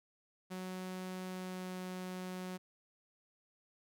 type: tone with pitch glide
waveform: sawtooth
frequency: 185 to 183.83 Hz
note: F#3 to F#3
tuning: 0 to -11 cents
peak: -37 dBFS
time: 0.5-2.58 s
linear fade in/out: 20 ms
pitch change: -11 cents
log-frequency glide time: 1.25-1.76 s
effects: none